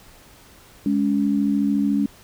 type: tone pair together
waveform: sine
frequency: 207.7 / 281.4 Hz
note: G#3 / C#4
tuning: 0 / +26 cents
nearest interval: perfect fourth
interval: 526 cents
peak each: -20 dBFS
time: 0.86-2.06 s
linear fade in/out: 2 ms
effects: pink hiss -49 dBFS RMS until 2.23 s